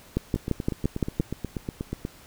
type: two click trains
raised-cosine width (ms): 3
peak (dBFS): -10 / -16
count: 7 / 15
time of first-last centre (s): 0.17-1.199 / 0.36-2.051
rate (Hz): 5.83 / 8.28
effects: pink hiss -51 dBFS RMS until 2.26 s